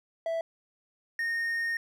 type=tone pair in turn; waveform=triangle; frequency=659.3 / 1845 Hz; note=E5 / A#6; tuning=0 / -18 cents; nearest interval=octave + tritone; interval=1782 cents; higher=second; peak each=-26 dBFS; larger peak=neither; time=0.26-0.41 / 1.19-1.77 s; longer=second; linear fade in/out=2 ms; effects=none